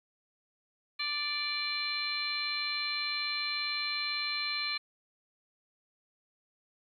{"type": "harmonic tone", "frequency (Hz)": 587.3, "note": "D5", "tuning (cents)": 0, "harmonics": [2, 3, 4, 5, 6, 7], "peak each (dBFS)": [-42, -43, -35, -46, -44, -34], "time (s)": [0.99, 4.78], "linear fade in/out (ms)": 10, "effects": ["11-bit"]}